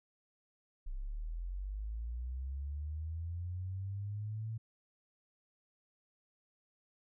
sine linear sweep, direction up, 30.87 to 113.1 Hz, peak -37 dBFS, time 0.86-4.58 s, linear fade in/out 10 ms, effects none

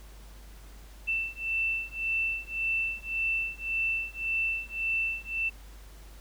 sine beating tone pair, 2669 / 2670.8 Hz, E7 / E7, +21 / +22 cents, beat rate 1.8 Hz, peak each -31 / -31 dBFS, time 1.07-5.5 s, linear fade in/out 20 ms, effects added 50 Hz sine -46 dBFS peak until 6.2 s + pink hiss -55 dBFS RMS until 6.2 s

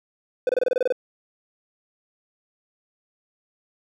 triangle tone bursts, 504 Hz, B4, 35 cents sharp, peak -15 dBFS, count 10, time 0.47-0.924 s, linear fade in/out 2 ms, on 22 ms, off 26 ms, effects none

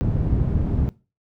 white low-pass noise, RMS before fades -21 dBFS, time 0.01-0.89 s, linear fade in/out 0 ms, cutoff 130 Hz, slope 12 dB/octave, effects noise-tail reverb RT60 0.3 s tail -20 dB re dry

